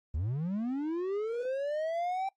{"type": "linear sweep", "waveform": "triangle", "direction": "up", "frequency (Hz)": [67.3, 784], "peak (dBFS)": -28, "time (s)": [0.14, 2.29], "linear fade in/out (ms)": 5, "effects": ["noise-tail reverb RT60 0.1 s tail -19 dB re dry", "Opus 24 kbps"]}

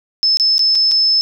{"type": "tone with dropouts", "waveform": "sine", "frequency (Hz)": 5240, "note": "E8", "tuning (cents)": -11, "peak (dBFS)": -10, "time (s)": [0.23, 1.21], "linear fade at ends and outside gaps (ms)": 0, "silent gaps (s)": [[0.371, 0.398], [0.581, 0.593], [0.751, 0.755], [0.913, 0.918]], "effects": []}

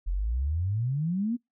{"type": "exponential sweep", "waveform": "sine", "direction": "up", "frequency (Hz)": [41.2, 248.5], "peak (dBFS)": -25, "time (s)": [0.06, 1.37], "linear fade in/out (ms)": 20, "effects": ["noise-tail reverb RT60 0.2 s tail -26 dB re dry"]}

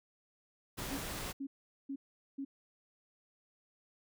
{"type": "noise", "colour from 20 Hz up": "pink", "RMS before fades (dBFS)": -41, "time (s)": [0.77, 1.33], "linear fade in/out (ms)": 20}
{"type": "tone bursts", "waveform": "sine", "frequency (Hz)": 274.6, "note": "C#4", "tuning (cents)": -16, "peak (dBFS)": -37, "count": 4, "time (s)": [0.91, 2.45], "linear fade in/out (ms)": 10, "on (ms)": 70, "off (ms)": 420}
{"effects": []}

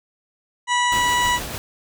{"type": "harmonic tone", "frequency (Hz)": 977, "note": "B5", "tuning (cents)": -19, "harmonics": [1, 2, 3, 4, 6, 7, 8, 9], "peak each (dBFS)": [-19, -22, -26, -31, -35, -32, -35, -37], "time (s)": [0.67, 1.4], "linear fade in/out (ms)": 50}
{"type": "noise with tremolo", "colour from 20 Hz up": "pink", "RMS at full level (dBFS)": -29, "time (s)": [0.92, 1.58], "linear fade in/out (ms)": 0, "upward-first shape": "sine", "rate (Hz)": 6.6, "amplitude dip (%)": 30}
{"effects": []}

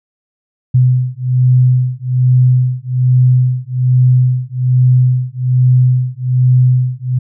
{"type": "beating tone pair", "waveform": "sine", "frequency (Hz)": [126, 127.2], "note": ["B2", "C3"], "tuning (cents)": [35, -48], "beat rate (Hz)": 1.2, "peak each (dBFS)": -11, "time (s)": [0.74, 7.19], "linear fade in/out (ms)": 10, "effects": []}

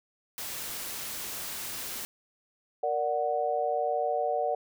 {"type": "noise", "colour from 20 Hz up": "white", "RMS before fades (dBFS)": -37, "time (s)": [0.38, 2.05], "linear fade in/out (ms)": 0}
{"type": "chord", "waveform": "sine", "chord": "Bb augmented", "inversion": "none", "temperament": "equal", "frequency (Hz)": [466.2, 587.3, 740], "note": ["Bb4", "D5", "F#5"], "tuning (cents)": [0, 0, 0], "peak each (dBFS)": [-32, -30, -29], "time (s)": [2.83, 4.55], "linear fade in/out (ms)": 5}
{"effects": []}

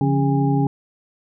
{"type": "tone cluster", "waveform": "sine", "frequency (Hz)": [142.2, 174.2, 276.9, 408, 815], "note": ["C#3", "F3", "C#4", "G#4", "G#5"], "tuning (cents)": [45, -4, -2, -31, -33], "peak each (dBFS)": [-18, -27, -20, -27, -26], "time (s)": [0.01, 0.67], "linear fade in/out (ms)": 2, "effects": []}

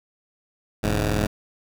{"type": "tone pair together", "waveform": "10% pulse", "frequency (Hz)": [41.75, 105.2], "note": ["E1", "G#2"], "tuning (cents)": [23, 23], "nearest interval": "octave + major third", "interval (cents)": 1600, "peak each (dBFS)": -15, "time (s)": [0.83, 1.27], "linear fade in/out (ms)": 10, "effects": []}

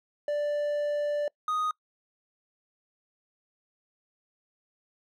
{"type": "tone pair in turn", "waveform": "triangle", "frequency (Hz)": [587.3, 1244.4], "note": ["D5", "D#6"], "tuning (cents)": [0, 0], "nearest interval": "octave + minor second", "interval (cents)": 1300, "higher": "second", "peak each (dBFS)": -24, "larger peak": "neither", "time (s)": [[0.28, 1.28], [1.48, 1.71]], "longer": "first", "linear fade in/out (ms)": 2, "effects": ["noise-tail reverb RT60 0.1 s tail -25 dB re dry"]}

